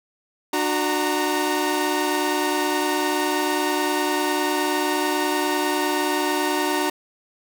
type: tone cluster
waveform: sawtooth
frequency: 298.8 / 369.1 / 926 Hz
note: D4 / F#4 / A#5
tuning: +30 / -4 / -12 cents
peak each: -21 dBFS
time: 0.53-6.9 s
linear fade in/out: 5 ms
effects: none